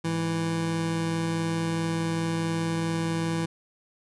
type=tone pair together; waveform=25% pulse; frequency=103.82 / 164.81 Hz; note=G#2 / E3; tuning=0 / 0 cents; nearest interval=minor sixth; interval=800 cents; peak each=-34 / -22 dBFS; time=0.04-3.46 s; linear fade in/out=10 ms; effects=resampled to 24000 Hz